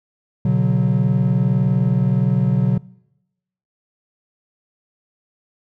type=chord; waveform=triangle; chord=B minor; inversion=none; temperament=equal with one note detuned; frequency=123.47 / 143.15 / 185 Hz; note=B2 / D3 / F#3; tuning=0 / -44 / 0 cents; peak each=-16 dBFS; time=0.45-2.78 s; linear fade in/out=5 ms; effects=noise-tail reverb RT60 0.9 s tail -23 dB re dry + tanh soft clip ceiling -4 dBFS